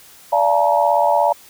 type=tone cluster; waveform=sine; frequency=583 / 685 / 865 / 942 Hz; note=D5 / F5 / A5 / A#5; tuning=-13 / -34 / -30 / +18 cents; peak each=-18 dBFS; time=0.32-1.33 s; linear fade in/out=10 ms; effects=white hiss -45 dBFS RMS until 1.49 s